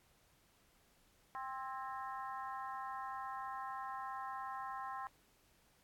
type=harmonic tone with a mistuned harmonic; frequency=263.3 Hz; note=C4; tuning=11 cents sharp; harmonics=3 / 4 / 5 / 6 / 7; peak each=-46 / -44 / -50 / -56 / -55 dBFS; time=1.35-5.07 s; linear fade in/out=0 ms; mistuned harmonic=6; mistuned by=+62 cents; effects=pink hiss -71 dBFS RMS until 5.83 s + AAC 64 kbps